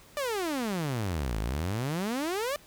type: exponential two-way sweep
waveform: sawtooth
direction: down then up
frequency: 603 to 50.5 to 603 Hz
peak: -25 dBFS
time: 0.17-2.56 s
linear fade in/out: 0 ms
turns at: 1.39 s
effects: pink hiss -55 dBFS RMS until 2.66 s